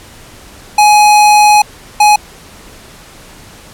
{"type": "tone pair in turn", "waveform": "square", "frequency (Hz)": [838, 838], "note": ["G#5", "G#5"], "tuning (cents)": [15, 15], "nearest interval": "unison", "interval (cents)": 0, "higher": "neither", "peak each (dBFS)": -4, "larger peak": "neither", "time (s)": [[0.78, 1.62], [2, 2.16]], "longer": "first", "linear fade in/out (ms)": 5, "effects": ["pink hiss -36 dBFS RMS until 3.73 s", "low-pass 12000 Hz 12 dB/octave"]}